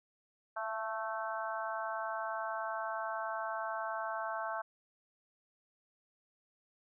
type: harmonic tone with a mistuned harmonic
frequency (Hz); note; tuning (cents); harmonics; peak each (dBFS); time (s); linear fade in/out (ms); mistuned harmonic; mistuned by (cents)
220; A3; 0; 3 / 4 / 5 / 6 / 7; -40 / -41 / -42 / -43 / -43; 0.56-4.62; 10; 3; +24
effects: none